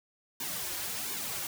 white noise with flanger, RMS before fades -36 dBFS, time 0.4-1.47 s, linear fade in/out 2 ms, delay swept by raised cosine 1.5 to 4.6 ms, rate 1.4 Hz, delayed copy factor -0.95, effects none

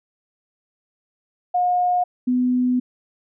sine tone pair in turn, 718 / 250 Hz, F5 / B3, +48 / +21 cents, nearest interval octave + tritone, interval 1827 cents, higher first, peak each -16 dBFS, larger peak neither, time 1.54-2.04 / 2.27-2.8 s, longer second, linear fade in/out 10 ms, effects none

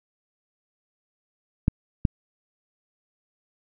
clicks, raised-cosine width 5 ms, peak -6 dBFS, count 2, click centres 1.681 / 2.052 s, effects none

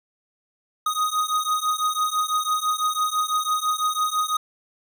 square beating tone pair, 1244.5 / 1250.5 Hz, D#6 / D#6, 0 / +8 cents, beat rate 6 Hz, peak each -25 dBFS, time 0.86-4.37 s, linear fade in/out 5 ms, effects none

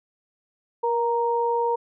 sine tone pair together, 472.7 / 932.3 Hz, A#4 / A#5, +24 / 0 cents, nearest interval octave, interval 1176 cents, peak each -23 dBFS, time 0.83-1.76 s, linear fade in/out 10 ms, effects none

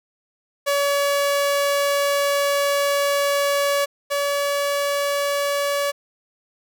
sawtooth tone pair in turn, 567 / 569 Hz, C#5 / C#5, +39 / +45 cents, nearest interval unison, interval 6 cents, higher second, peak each -14 / -16 dBFS, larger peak first, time 0.66-3.86 / 4.1-5.92 s, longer first, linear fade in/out 20 ms, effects none

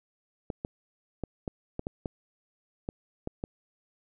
clicks, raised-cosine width 2 ms, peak -19 dBFS, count 10, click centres 0.502 / 0.649 / 1.237 / 1.478 / 1.794 / 1.869 / 2.058 / 2.889 / 3.274 / 3.439 s, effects none

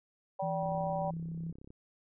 harmonic tone, 193.1 Hz, G3, 26 cents flat, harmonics 3 / 4 / 5, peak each -35 / -35 / -41 dBFS, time 0.39-1.11 s, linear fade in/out 10 ms
sine tone, 164.81 Hz, E3, in tune, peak -36 dBFS, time 0.42-1.52 s, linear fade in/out 10 ms
click train, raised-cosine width 3 ms, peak -38 dBFS, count 37, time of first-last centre 0.63-1.705 s, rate 33.5 Hz
effects none

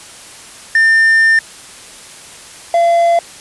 triangle tone pair in turn, 1800 / 682.1 Hz, A6 / F5, +39 / -41 cents, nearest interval octave + perfect fourth, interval 1680 cents, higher first, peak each -5 / -6 dBFS, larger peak first, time 0.75-1.39 / 2.74-3.19 s, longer first, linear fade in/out 2 ms, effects white hiss -35 dBFS RMS until 3.4 s + resampled to 24000 Hz

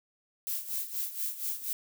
violet noise with tremolo, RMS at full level -32 dBFS, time 0.47-1.73 s, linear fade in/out 0 ms, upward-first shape sine, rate 4.2 Hz, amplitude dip 75%, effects none

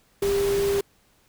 sine tone in noise, 399.1 Hz, G4, 31 cents sharp, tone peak -20 dBFS, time 0.22-0.81 s, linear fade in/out 5 ms, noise pink, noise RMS -32 dBFS, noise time 0.22-0.81 s, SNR +9 dB, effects pink hiss -62 dBFS RMS until 1.28 s

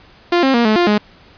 sawtooth tone with pitch steps, 348.5 / 267.3 / 236.4 / 215.8 / 350.1 / 209.2 Hz, F4 / C4 / A#3 / A3 / F4 / G#3, -4 / +37 / +24 / -33 / +4 / +13 cents, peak -7 dBFS, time 0.32-0.98 s, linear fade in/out 5 ms, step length 110 ms, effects pink hiss -46 dBFS RMS until 1.37 s + resampled to 11025 Hz

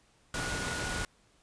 sine tone in noise, 1452 Hz, F#6, 33 cents flat, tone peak -38 dBFS, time 0.34-1.05 s, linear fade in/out 2 ms, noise pink, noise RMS -35 dBFS, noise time 0.34-1.05 s, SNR -6 dB, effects pink hiss -66 dBFS RMS until 1.42 s + resampled to 22050 Hz

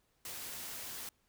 white noise, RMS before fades -44 dBFS, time 0.25-1.09 s, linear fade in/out 2 ms, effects pink hiss -75 dBFS RMS until 1.28 s

